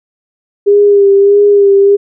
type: tone with vibrato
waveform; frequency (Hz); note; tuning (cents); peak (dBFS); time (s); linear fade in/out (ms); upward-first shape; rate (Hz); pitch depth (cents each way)
sine; 402.6; G4; +46; -3; 0.66-1.97; 20; sine; 1.6; 31
effects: none